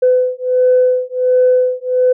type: beating tone pair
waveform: sine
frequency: 504 / 505.4 Hz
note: B4 / B4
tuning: +35 / +40 cents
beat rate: 1.4 Hz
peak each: -12 dBFS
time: 0.02-2.13 s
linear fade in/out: 10 ms
effects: tanh soft clip ceiling -3 dBFS